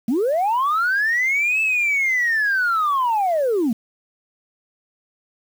sine linear two-way sweep, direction up then down, 207.7 to 2637 to 207.7 Hz, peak -15 dBFS, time 0.08-3.73 s, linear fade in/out 5 ms, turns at 1.61 s, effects tanh soft clip ceiling -14 dBFS + 7-bit

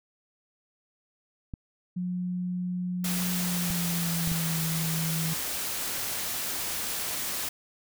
clicks, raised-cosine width 5 ms, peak -23 dBFS, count 4, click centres 1.538 / 3.703 / 4.275 / 4.317 s
sine tone with pitch glide, 180 to 162.23 Hz, F#3 to E3, -47 to -27 cents, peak -28 dBFS, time 1.96-5.34 s, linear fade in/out 10 ms, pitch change -180 cents, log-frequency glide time 3.33-4.6 s
white noise, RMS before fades -32 dBFS, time 3.04-7.49 s, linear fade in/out 5 ms
effects none

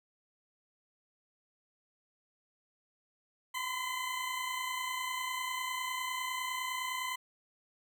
20% pulse tone pair together, 999.1 / 1029 Hz, B5 / C6, +20 / -29 cents, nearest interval minor second, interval 51 cents, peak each -35 / -31 dBFS, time 3.54-7.16 s, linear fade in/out 10 ms, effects none

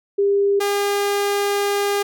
sine / sawtooth tone pair in turn, 400.4 / 404.6 Hz, G4 / G#4, +37 / -45 cents, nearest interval unison, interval 18 cents, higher second, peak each -14 dBFS, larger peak neither, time 0.18-0.6 / 0.6-2.03 s, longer second, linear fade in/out 10 ms, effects none

